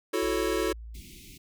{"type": "chord", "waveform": "square", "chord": "F# minor seventh", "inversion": "third", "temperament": "equal", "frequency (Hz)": [329.6, 370, 440, 554.4], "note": ["E4", "F#4", "A4", "C#5"], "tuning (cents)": [0, 0, 0, 0], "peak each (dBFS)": [-32, -31, -31, -35], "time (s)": [0.13, 0.73], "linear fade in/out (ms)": 10}
{"type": "tone", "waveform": "sine", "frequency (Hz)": 56.2, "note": "A1", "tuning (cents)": 37, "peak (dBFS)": -39, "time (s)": [0.22, 1.01], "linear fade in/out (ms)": 10}
{"type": "band-stop noise", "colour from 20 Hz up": "pink", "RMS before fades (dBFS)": -48, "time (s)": [0.94, 1.38], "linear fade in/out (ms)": 10, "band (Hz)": [380, 2100], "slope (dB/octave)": 96}
{"effects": []}